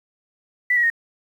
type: tone with pitch steps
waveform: sine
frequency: 1975.5 / 1914.8 / 1856 Hz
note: B6 / A#6 / A#6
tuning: 0 / +46 / -8 cents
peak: -15 dBFS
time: 0.7-0.901 s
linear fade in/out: 5 ms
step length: 67 ms
effects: 8-bit